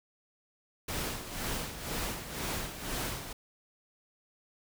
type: noise with tremolo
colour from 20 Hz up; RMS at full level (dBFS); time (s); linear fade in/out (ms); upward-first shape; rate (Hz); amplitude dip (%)
pink; -34; 0.88-3.33; 5; sine; 2; 65
effects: none